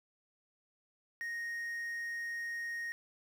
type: tone with quantisation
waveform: triangle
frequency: 1864.7 Hz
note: A#6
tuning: in tune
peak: -35 dBFS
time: 1.21-2.92 s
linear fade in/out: 0 ms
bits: 10
effects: none